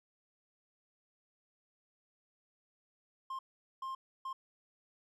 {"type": "tone bursts at uneven times", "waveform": "triangle", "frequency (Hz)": 1059, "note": "C6", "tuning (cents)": 21, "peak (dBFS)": -36, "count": 3, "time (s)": [[3.3, 3.39], [3.82, 3.95], [4.25, 4.33]], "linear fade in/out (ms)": 5, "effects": []}